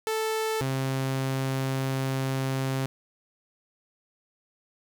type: tone pair in turn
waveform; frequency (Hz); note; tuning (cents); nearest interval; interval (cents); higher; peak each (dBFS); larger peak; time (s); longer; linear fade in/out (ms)
sawtooth; 439.8 / 133.35; A4 / C3; -1 / +33; octave + major sixth; 2066; first; -22; neither; 0.07-0.61 / 0.61-2.86; second; 0
effects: none